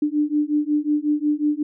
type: beating tone pair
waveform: sine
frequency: 295.1 / 300.6 Hz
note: D4 / D4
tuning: +8 / +40 cents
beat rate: 5.5 Hz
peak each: -21 dBFS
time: 0.02-1.63 s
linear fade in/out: 5 ms
effects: none